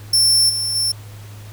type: tone with level steps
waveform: sawtooth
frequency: 5380 Hz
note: E8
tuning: 34 cents sharp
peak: -9 / -17 / -14 dBFS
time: 0.13-0.92 s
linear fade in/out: 5 ms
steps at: 0.49 / 0.75 s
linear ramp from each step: 10 ms
effects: added 104 Hz sine -34 dBFS peak until 1.52 s + pink hiss -44 dBFS RMS until 1.52 s